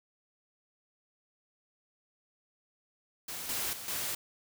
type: noise with level steps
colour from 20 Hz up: white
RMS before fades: -40 / -34 / -43 / -35 dBFS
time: 3.28-4.15 s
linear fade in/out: 5 ms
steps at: 3.49 / 3.73 / 3.88 s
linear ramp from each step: 2 ms
effects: none

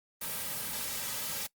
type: noise with comb filter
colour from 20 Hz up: white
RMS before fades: -36 dBFS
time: 0.21-1.47 s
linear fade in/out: 10 ms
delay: 2.8 ms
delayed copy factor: -0.6
effects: noise-tail reverb RT60 0.1 s tail -22 dB re dry + Opus 32 kbps

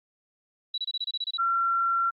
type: tone bursts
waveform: sine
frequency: 3919 Hz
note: B7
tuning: 14 cents flat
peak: -27 dBFS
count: 10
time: 0.74-1.374 s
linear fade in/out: 5 ms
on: 40 ms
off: 26 ms
type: tone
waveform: sine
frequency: 1364 Hz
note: F6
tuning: 41 cents flat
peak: -22 dBFS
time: 1.38-2.11 s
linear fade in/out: 20 ms
effects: Opus 48 kbps

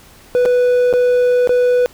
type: tone with dropouts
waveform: triangle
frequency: 493.9 Hz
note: B4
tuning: in tune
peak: -8 dBFS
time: 0.35-1.86 s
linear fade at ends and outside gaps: 0 ms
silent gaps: 0.453-0.458 / 0.928-0.937 / 1.474-1.493 s
effects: pink hiss -44 dBFS RMS until 1.93 s

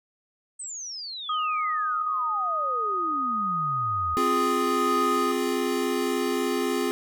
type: exponential sweep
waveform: sine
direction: down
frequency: 8410 to 78.2 Hz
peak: -33 dBFS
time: 0.59-4.15 s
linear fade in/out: 10 ms
type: tone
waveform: sine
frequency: 1244.5 Hz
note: D#6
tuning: in tune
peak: -24 dBFS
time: 1.29-5.32 s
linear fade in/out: 5 ms
type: chord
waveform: square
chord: F minor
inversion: second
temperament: equal with one note detuned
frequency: 261.6 / 351.7 / 415.3 Hz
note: C4 / F4 / Ab4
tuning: 0 / +12 / 0 cents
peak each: -29 dBFS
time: 4.17-6.91 s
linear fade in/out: 0 ms
effects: none

